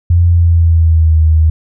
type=tone with pitch glide; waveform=sine; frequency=86.3 to 79.14 Hz; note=F2 to D#2; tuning=-20 to +30 cents; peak=-5 dBFS; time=0.1-1.5 s; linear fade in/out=5 ms; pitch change=-150 cents; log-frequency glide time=0.28-1.18 s; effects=none